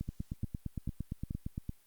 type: two click trains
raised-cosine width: 5 ms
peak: -24 / -24 dBFS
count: 15 / 4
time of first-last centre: 0.09-1.694 / 0.01-1.309 s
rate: 8.73 / 2.31 Hz
effects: white hiss -68 dBFS RMS until 1.86 s + Opus 48 kbps